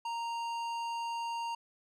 triangle tone with tanh clipping, 930 Hz, A#5, 4 cents flat, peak -36 dBFS, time 0.05-1.55 s, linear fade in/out 5 ms, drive 18 dB, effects none

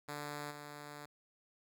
5% pulse tone with level steps, 146.83 Hz, D3, in tune, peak -30 / -36 dBFS, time 0.08-1.06 s, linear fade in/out 10 ms, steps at 0.5 s, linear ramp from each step 20 ms, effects none

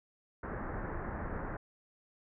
pink low-pass noise, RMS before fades -39 dBFS, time 0.43-1.57 s, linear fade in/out 5 ms, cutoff 1800 Hz, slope 48 dB/octave, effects none

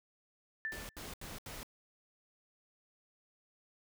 sine tone with exponential decay, 1766 Hz, A6, 6 cents sharp, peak -33 dBFS, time 0.65-0.98 s, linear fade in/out 0 ms, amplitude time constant 71 ms
pink noise bursts, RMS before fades -46 dBFS, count 4, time 0.72-1.631 s, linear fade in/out 0 ms, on 170 ms, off 77 ms
effects none

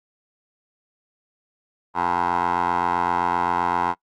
15% pulse tone with band-pass filter, 87.7 Hz, F2, 8 cents sharp, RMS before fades -22 dBFS, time 1.94-3.95 s, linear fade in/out 50 ms, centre 1000 Hz, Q 4.1, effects noise-tail reverb RT60 0.1 s tail -22 dB re dry + Opus 32 kbps

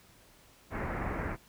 pink low-pass noise, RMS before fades -35 dBFS, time 0.7-1.37 s, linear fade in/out 50 ms, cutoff 2200 Hz, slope 48 dB/octave, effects pink hiss -60 dBFS RMS until 1.48 s

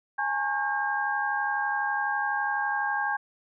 sine tone cluster, 828 / 900 / 1094 / 1605 Hz, G#5 / A5 / C#6 / G6, -5 / +39 / -23 / +40 cents, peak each -29 / -36 / -35 / -28 dBFS, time 0.18-3.17 s, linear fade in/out 10 ms, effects none

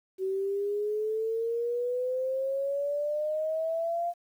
sine exponential sweep, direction up, 376.7 to 698.5 Hz, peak -27 dBFS, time 0.18-4.14 s, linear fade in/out 50 ms, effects 10-bit

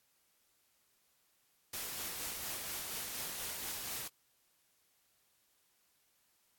white noise with tremolo, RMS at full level -40 dBFS, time 1.73-4.08 s, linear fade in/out 5 ms, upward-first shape sine, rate 4.2 Hz, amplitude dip 30%, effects white hiss -74 dBFS RMS until 6.58 s + AAC 64 kbps

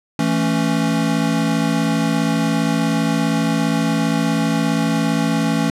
square chord, A major, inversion second, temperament equal, 164.81 / 220 / 277.2 Hz, E3 / A3 / C#4, 0 / 0 / 0 cents, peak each -21 dBFS, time 0.19-5.7 s, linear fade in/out 2 ms, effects low-pass 10000 Hz 12 dB/octave

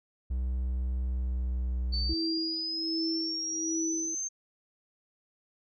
triangle tone with pitch glide, 63 to 61.99 Hz, B1 to B1, +35 to +7 cents, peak -26 dBFS, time 0.3-2.14 s, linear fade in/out 10 ms, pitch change -28 cents, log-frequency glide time 1.02-1.77 s
sine exponential sweep, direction up, 4500 to 6350 Hz, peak -31 dBFS, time 1.92-4.29 s, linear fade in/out 20 ms
sine tone with tremolo, 325.2 Hz, E4, 23 cents flat, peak -29 dBFS, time 2.09-4.15 s, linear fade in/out 5 ms, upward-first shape sine, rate 1.3 Hz, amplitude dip 80%
effects none

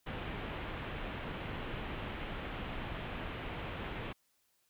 pink low-pass noise, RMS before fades -41 dBFS, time 0.06-4.13 s, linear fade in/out 10 ms, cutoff 3300 Hz, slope 48 dB/octave, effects white hiss -75 dBFS RMS until 4.69 s

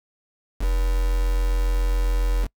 sine tone with quantisation, 43.65 Hz, F1, in tune, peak -18 dBFS, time 0.59-2.48 s, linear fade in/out 50 ms, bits 5, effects noise-tail reverb RT60 0.1 s tail -25 dB re dry

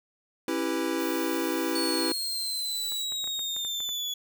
square chord, C# half-diminished seventh, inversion none, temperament equal with one note detuned, 272.1 / 329.6 / 392 / 493.9 Hz, C#4 / E4 / G4 / B4, -32 / 0 / 0 / 0 cents, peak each -34 / -30 / -35 / -35 dBFS, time 0.48-2.12 s, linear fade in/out 2 ms
violet noise, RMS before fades -40 dBFS, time 0.97-3.07 s, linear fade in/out 50 ms
35% pulse linear sweep, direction down, 4435 to 3392 Hz, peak -28 dBFS, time 1.75-4.14 s, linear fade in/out 5 ms
clicks, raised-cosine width 0.5 ms, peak -30 dBFS, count 9, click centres 2.921 / 3.122 / 3.242 / 3.275 / 3.393 / 3.565 / 3.649 / 3.804 / 3.891 s
effects none

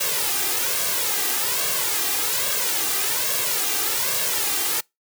white noise with flanger, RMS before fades -23 dBFS, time 0-4.81 s, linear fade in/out 10 ms, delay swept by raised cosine 1.8 to 2.54 ms, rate 1.2 Hz, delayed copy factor +0.7, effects noise-tail reverb RT60 0.2 s tail -26 dB re dry + high-pass 150 Hz 12 dB/octave

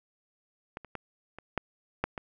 clicks, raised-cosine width 0.5 ms, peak -22 / -30 / -21 / -28 / -13 / -12 / -21 dBFS, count 7, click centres 0.771 / 0.847 / 0.953 / 1.386 / 1.577 / 2.04 / 2.178 s, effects none

